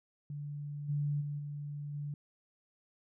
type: tone with level steps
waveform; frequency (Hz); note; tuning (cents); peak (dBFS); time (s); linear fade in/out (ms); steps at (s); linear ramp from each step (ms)
sine; 145.6; D3; -15; -38 / -30 / -35 / -38 / -36; 0.3-2.14; 2; 0.88 / 1.2 / 1.38 / 1.93; 20
effects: none